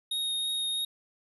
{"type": "tone with vibrato", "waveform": "square", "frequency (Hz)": 3729, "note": "A#7", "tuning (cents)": 0, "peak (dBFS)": -29, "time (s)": [0.11, 0.85], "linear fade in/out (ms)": 5, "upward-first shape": "triangle", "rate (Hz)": 3.1, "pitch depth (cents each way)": 10, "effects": []}